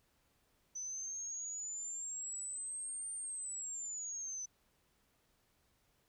sine exponential two-way sweep, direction up then down, 6000 to 8870 to 6000 Hz, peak -40 dBFS, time 0.75-4.46 s, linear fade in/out 10 ms, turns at 3.12 s, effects pink hiss -75 dBFS RMS until 6.08 s

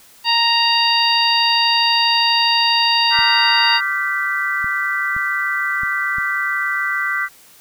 harmonic tone, 932.3 Hz, A#5, in tune, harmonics 1 / 2 / 3 / 4 / 5, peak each -18 / -23 / -18 / -22 / -18 dBFS, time 0.24-3.81 s, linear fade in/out 50 ms
sine chord, G dominant seventh, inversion second, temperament equal with one note detuned, 1174.7 / 1396.9 / 1543.7 / 1975.5 Hz, D6 / F6 / G6 / B6, 0 / 0 / -27 / 0 cents, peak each -25 / -26 / -22 / -21 dBFS, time 3.1-7.29 s, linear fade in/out 50 ms
clicks, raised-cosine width 5 ms, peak -22 dBFS, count 5, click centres 3.19 / 4.644 / 5.165 / 5.834 / 6.184 s
effects white hiss -47 dBFS RMS until 7.6 s

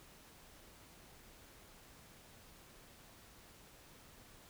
silence, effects pink hiss -60 dBFS RMS until 4.49 s

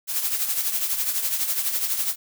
blue noise with tremolo, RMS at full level -22 dBFS, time 0.07-2.16 s, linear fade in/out 50 ms, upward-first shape triangle, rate 12 Hz, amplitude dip 65%, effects none

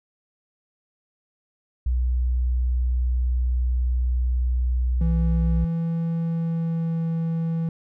sine tone, 61.8 Hz, B1, 2 cents sharp, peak -19 dBFS, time 1.86-5.65 s, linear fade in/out 5 ms
triangle tone with pitch glide, 166 to 164.47 Hz, E3 to E3, +12 to -4 cents, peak -20 dBFS, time 5.01-7.69 s, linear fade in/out 2 ms, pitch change -16 cents, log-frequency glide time 6.18-7.06 s
effects none

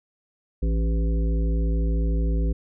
harmonic tone with a mistuned harmonic, 55.4 Hz, A1, 13 cents sharp, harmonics 1 / 3 / 5 / 7 / 9, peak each -20 / -30 / -34 / -37 / -39 dBFS, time 0.62-2.53 s, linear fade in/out 10 ms, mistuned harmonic 7, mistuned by +28 cents, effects none

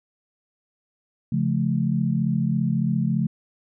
sine chord, Db augmented, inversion none, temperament just, 138.59 / 173.24 / 216.5 Hz, Db3 / F3 / A3, 0 / -14 / -28 cents, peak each -24 dBFS, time 1.32-3.27 s, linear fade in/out 5 ms, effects none

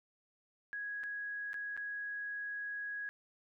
sine tone with dropouts, 1661.2 Hz, G#6, in tune, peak -38 dBFS, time 0.73-3.09 s, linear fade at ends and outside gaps 0 ms, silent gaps 1.034-1.038 / 1.532-1.542 / 1.766-1.775 s, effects none

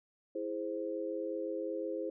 sine chord, E augmented, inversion none, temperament equal, 329.6 / 415.3 / 523.3 Hz, E4 / G#4 / B#4, 0 / 0 / 0 cents, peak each -39 / -40 / -38 dBFS, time 0.35-2.1 s, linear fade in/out 5 ms, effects none

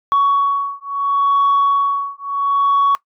sine beating tone pair, 1119 / 1119.73 Hz, C#6 / C#6, +16 / +17 cents, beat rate 0.73 Hz, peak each -15 dBFS, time 0.12-2.95 s, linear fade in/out 0 ms, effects noise-tail reverb RT60 0.1 s tail -20 dB re dry + tanh soft clip ceiling -8 dBFS

